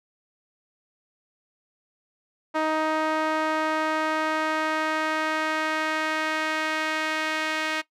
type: tone with band-pass filter sweep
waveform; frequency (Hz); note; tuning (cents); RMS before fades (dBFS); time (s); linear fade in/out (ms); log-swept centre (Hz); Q
sawtooth; 313; D#4; +10; -26; 2.54-7.82; 20; 990 to 2200; 1.1
effects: noise-tail reverb RT60 0.1 s tail -17 dB re dry